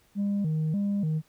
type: tone with vibrato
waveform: sine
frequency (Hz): 177.6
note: F3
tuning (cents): +29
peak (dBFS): -22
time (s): 0.15-1.22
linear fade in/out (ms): 50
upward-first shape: square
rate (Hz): 1.7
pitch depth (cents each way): 220
effects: tanh soft clip ceiling -23 dBFS + pink hiss -64 dBFS RMS until 1.28 s